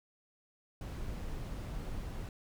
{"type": "noise", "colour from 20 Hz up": "brown", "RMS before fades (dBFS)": -40, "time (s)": [0.81, 2.29], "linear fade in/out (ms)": 2, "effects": []}